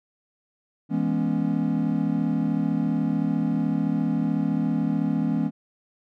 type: chord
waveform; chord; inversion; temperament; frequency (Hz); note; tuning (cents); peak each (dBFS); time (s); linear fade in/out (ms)
triangle; C# minor seventh; first; equal with one note detuned; 164.81 / 207.7 / 243.3 / 277.2; E3 / G#3 / B3 / C#4; 0 / 0 / -26 / 0; -25; 0.89-5.51; 50
effects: none